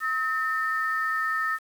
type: tone pair together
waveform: sine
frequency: 1284 / 1807.5 Hz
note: E6 / A6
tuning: -46 / +46 cents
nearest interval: tritone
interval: 592 cents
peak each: -26 dBFS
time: 0-1.59 s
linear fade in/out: 50 ms
effects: tanh soft clip ceiling -17 dBFS + 8-bit